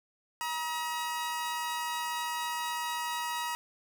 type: tone pair together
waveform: sawtooth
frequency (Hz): 955.2 / 1275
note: A#5 / D#6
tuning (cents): +42 / +42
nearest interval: perfect fourth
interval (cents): 500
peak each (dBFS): -29 / -36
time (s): 0.41-3.55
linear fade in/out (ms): 0
effects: 9-bit